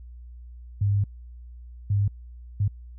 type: tone bursts at uneven times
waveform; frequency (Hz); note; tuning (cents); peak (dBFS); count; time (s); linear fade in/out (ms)
sine; 101; G#2; -48; -19; 3; 0.81-1.04 / 1.9-2.08 / 2.6-2.68; 5
effects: added 60 Hz sine -40 dBFS peak until 2.98 s